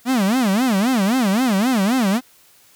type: tone with vibrato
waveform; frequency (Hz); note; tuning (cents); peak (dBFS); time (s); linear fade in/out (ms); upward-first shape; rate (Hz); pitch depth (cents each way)
45% pulse; 224.1; A3; +32; -15; 0.05-2.21; 50; sine; 3.8; 290
effects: white hiss -52 dBFS RMS until 2.75 s